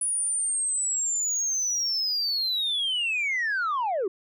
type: linear sweep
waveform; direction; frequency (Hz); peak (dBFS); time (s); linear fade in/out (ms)
sine; down; 9840 to 349.2; -22; 0.01-4.08; 5
effects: tanh soft clip ceiling -22 dBFS